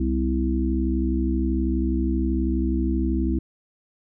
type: harmonic tone with a mistuned harmonic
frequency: 65.6 Hz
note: C2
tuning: 5 cents sharp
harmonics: 1 / 3 / 4 / 5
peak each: -23 / -28 / -27 / -26 dBFS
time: 0-3.39 s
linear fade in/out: 5 ms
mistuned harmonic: 4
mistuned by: -46 cents
effects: none